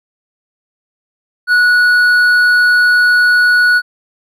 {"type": "tone with hard clipping", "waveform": "triangle", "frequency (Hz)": 1466, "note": "F#6", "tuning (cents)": -16, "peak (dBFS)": -8, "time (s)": [1.47, 3.82], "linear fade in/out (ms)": 50, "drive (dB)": 8, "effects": []}